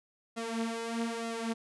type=tone with flanger; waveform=sawtooth; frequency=229.4 Hz; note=A#3; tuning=28 cents flat; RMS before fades=-35 dBFS; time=0.36-1.54 s; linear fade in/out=20 ms; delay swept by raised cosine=1.5 to 6.4 ms; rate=1.1 Hz; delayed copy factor=+0.75; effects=resampled to 24000 Hz